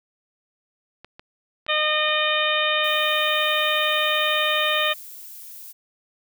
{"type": "clicks", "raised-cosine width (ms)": 0.3, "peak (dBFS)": -25, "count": 4, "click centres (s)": [1.046, 1.195, 1.665, 2.086]}
{"type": "harmonic tone", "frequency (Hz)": 611, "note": "D#5", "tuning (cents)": -32, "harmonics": [1, 2, 3, 4, 5, 6], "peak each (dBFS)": [-26, -26, -26, -26, -26, -26], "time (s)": [1.68, 4.94], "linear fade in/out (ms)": 20}
{"type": "noise", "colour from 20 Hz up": "violet", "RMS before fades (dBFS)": -40, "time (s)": [2.83, 5.73], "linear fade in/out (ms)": 20}
{"effects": []}